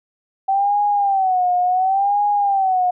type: tone with vibrato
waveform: sine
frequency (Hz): 769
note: G5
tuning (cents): -33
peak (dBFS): -14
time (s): 0.48-2.91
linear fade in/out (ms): 10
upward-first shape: sine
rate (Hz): 0.7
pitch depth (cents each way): 120
effects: none